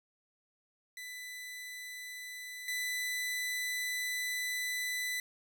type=tone pair in turn; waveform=sawtooth; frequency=1994 / 1994 Hz; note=B6 / B6; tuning=+16 / +16 cents; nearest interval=unison; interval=0 cents; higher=neither; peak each=-39 / -30 dBFS; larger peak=second; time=0.97-2.68 / 2.68-5.2 s; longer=second; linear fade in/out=2 ms; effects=none